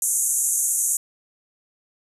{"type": "band-pass noise", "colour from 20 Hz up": "pink", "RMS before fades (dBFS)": -22, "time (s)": [0.02, 0.97], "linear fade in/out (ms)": 2, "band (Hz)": [6400, 12000], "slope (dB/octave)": 96, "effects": []}